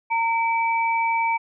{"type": "tone pair together", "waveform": "sine", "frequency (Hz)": [915.1, 2306], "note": ["A#5", "D7"], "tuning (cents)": [-32, -32], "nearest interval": "octave + major third", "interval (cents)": 1600, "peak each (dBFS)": [-20, -25], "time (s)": [0.1, 1.38], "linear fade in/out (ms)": 20, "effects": []}